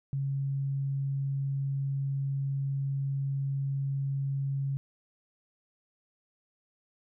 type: tone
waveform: sine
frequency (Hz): 137.6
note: C#3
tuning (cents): -12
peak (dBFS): -28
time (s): 0.13-4.77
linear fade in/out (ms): 0
effects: none